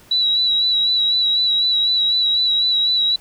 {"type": "tone with vibrato", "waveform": "sine", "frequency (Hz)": 3912, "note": "B7", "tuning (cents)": -17, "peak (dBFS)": -14, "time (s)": [0.11, 3.16], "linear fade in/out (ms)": 5, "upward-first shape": "sine", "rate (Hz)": 4, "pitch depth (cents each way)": 33, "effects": ["pink hiss -48 dBFS RMS until 3.2 s"]}